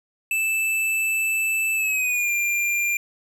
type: tone with pitch glide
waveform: square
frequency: 2637 to 2390 Hz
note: E7 to D7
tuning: 0 to +30 cents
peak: -21 dBFS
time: 0.31-2.97 s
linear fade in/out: 2 ms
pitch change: -170 cents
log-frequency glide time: 1.75-2.31 s
effects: none